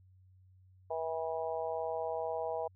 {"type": "harmonic tone", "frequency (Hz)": 162.1, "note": "E3", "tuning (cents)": -29, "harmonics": [3, 4, 5, 6], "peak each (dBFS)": [-38, -37, -40, -44], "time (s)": [0.9, 2.68], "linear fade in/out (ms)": 10, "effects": ["added 93 Hz sine -59 dBFS peak until 2.75 s"]}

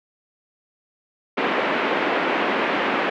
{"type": "band-pass noise", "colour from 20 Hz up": "pink", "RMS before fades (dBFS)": -22, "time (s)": [1.37, 3.1], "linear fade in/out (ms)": 10, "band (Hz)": [260, 2700], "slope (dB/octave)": 24, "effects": []}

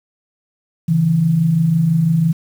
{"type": "tone pair together", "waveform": "sine", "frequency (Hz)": [138.59, 164.59], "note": ["C#3", "E3"], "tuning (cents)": [0, -2], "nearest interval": "minor third", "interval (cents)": 298, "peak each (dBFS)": [-20, -12], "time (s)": [0.88, 2.33], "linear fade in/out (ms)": 10, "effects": ["7-bit"]}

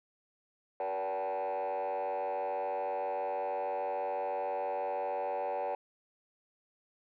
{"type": "tone with frequency modulation", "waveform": "sine", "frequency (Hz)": 668, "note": "E5", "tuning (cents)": 23, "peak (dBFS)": -29, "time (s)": [0.8, 5.75], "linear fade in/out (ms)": 2, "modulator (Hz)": 93.8, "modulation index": 2.2, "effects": ["tanh soft clip ceiling -31 dBFS"]}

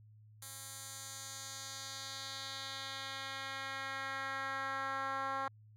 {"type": "tone with band-pass filter sweep", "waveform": "10% pulse", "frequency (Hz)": 270, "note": "C#4", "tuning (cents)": -45, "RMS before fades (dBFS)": -42, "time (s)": [0.42, 5.48], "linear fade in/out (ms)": 2, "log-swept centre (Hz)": [10000, 1100], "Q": 1.5, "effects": ["added 107 Hz sine -57 dBFS peak until 5.76 s"]}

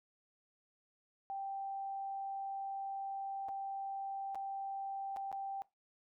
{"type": "tone with dropouts", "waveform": "sine", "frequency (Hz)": 784, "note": "G5", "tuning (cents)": 0, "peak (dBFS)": -38, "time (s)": [1.3, 5.62], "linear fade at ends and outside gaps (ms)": 0, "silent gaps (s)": [[3.485, 3.49], [4.347, 4.355], [5.163, 5.169], [5.316, 5.327]], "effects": ["noise-tail reverb RT60 0.2 s tail -19 dB re dry"]}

